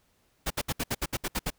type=noise bursts; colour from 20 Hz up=pink; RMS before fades=-29 dBFS; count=10; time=0.46-1.504 s; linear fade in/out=10 ms; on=45 ms; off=66 ms; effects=pink hiss -69 dBFS RMS until 1.58 s